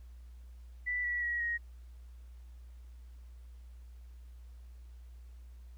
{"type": "tone with pitch steps", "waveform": "sine", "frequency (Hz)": [1975.5, 1943.8, 1912.6, 1881.9], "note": ["B6", "B6", "A#6", "A#6"], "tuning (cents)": [0, -28, 44, 16], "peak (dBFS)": -31, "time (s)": [0.86, 1.58], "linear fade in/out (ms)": 20, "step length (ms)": 180, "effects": ["added 60 Hz sine -48 dBFS peak until 5.77 s", "pink hiss -71 dBFS RMS until 5.77 s"]}